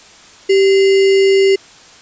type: tone with sample-and-hold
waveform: sine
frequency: 389.5 Hz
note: G4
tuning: 11 cents flat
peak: -7 dBFS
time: 0.49-1.56 s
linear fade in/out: 10 ms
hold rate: 2450 Hz
effects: white hiss -41 dBFS RMS until 2.01 s + resampled to 16000 Hz